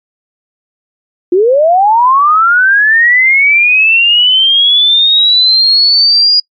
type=linear sweep; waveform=sine; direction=up; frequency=340 to 4896 Hz; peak=-4 dBFS; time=1.32-6.4 s; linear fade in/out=5 ms; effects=noise-tail reverb RT60 0.1 s tail -26 dB re dry + MP3 64 kbps